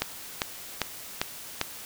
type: click train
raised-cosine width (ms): 0.2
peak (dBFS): -7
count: 5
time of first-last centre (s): 0.02-1.614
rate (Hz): 2.51
effects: white hiss -42 dBFS RMS until 1.85 s